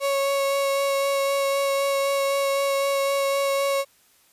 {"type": "tone with vibrato", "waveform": "35% pulse", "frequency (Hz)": 553, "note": "C#5", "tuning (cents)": -4, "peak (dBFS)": -19, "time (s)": [0, 3.85], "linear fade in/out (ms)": 50, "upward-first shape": "sine", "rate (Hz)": 3.9, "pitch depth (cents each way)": 10, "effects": ["white hiss -59 dBFS RMS until 4.32 s", "resampled to 32000 Hz"]}